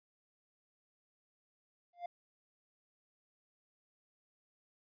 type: tone with exponential growth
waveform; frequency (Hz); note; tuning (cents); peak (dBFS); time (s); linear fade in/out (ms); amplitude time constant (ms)
triangle; 698.5; F5; 0; -33; 1.93-2.06; 5; 28
effects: resampled to 11025 Hz